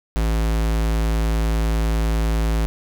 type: tone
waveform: square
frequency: 55 Hz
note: A1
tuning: in tune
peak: -18 dBFS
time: 0.16-2.66 s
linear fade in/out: 0 ms
effects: none